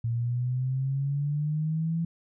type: exponential sweep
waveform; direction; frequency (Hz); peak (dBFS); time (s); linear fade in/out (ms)
sine; up; 115.2 to 167.9; -25; 0.04-2.05; 5
effects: none